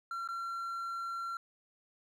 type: tone with dropouts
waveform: triangle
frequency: 1365 Hz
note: F6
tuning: 40 cents flat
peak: -34 dBFS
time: 0.11-1.37 s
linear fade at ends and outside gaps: 2 ms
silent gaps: 0.276-0.287 s
effects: none